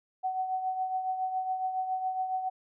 sine tone with tremolo, 750 Hz, F#5, 23 cents sharp, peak -26 dBFS, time 0.23-2.5 s, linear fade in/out 20 ms, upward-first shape triangle, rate 7.2 Hz, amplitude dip 60%, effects none

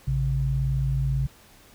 sine tone pair together, 56.93 / 135.4 Hz, A#1 / C#3, -40 / -40 cents, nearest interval octave + minor third, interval 1500 cents, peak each -26 / -23 dBFS, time 0.07-1.27 s, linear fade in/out 10 ms, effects pink hiss -53 dBFS RMS until 1.74 s

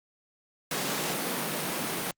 pink high-pass noise, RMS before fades -31 dBFS, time 0.71-2.11 s, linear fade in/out 2 ms, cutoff 150 Hz, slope 48 dB/octave, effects Opus 48 kbps

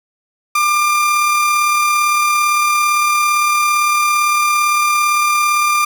30% pulse tone with amplitude modulation, 1195 Hz, D6, 30 cents sharp, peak -8 dBFS, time 0.55-5.85 s, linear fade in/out 5 ms, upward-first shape sine, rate 37.7 Hz, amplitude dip 25%, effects none

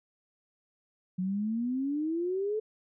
sine exponential sweep, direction up, 180 to 440.4 Hz, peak -28 dBFS, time 1.18-2.6 s, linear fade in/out 10 ms, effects none

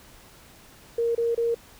sine tone bursts, 466.2 Hz, A#4, in tune, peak -21 dBFS, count 3, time 0.98-1.546 s, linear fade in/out 5 ms, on 170 ms, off 28 ms, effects pink hiss -51 dBFS RMS until 1.79 s

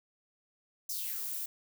violet noise with high-pass filter sweep, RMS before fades -37 dBFS, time 0.89-1.46 s, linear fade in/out 5 ms, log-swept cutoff 6100 to 270 Hz, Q 4.1, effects none

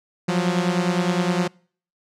sawtooth beating tone pair, 174.61 / 184.41 Hz, F3 / F#3, 0 / -6 cents, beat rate 9.8 Hz, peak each -17 / -19 dBFS, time 0.28-1.48 s, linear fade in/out 10 ms, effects noise-tail reverb RT60 0.5 s tail -26 dB re dry + low-pass 7000 Hz 12 dB/octave

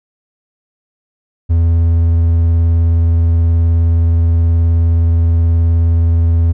triangle tone with vibrato, 83.4 Hz, E2, 21 cents sharp, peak -6 dBFS, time 1.49-6.53 s, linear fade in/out 20 ms, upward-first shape square, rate 19 Hz, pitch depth 13 cents each way, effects none

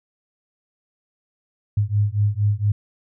sine beating tone pair, 101.5 / 105.8 Hz, G#2 / G#2, -39 / +33 cents, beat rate 4.3 Hz, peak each -20 dBFS, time 1.77-2.72 s, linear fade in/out 5 ms, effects none

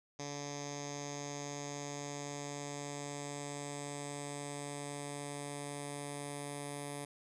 10% pulse tone with low-pass filter sweep, 143.8 Hz, D3, 36 cents flat, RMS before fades -43 dBFS, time 0.19-7.05 s, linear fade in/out 5 ms, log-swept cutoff 6100 to 9900 Hz, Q 5.7, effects none

